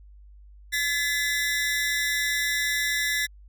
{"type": "ring-modulated tone", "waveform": "sawtooth", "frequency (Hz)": 1869, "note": "A#6", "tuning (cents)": 4, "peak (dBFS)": -17, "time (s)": [0.72, 3.27], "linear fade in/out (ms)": 20, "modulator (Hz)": 149, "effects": ["added 50 Hz sine -46 dBFS peak until 3.48 s"]}